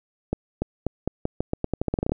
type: accelerating click train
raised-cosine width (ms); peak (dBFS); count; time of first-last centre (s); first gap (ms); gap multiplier
2; -10; 17; 0.33-2.12; 290; 0.85
effects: none